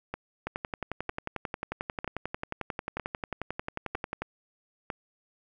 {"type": "two click trains", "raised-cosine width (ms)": 0.5, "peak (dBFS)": [-17, -18], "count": [43, 6], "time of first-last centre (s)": [[0.47, 4.22], [0.14, 4.902]], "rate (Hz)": [11.2, 1.05], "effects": []}